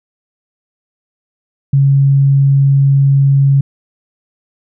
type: tone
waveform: sine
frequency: 138.2 Hz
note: C#3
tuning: 5 cents flat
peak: -6 dBFS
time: 1.73-3.61 s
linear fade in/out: 5 ms
effects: none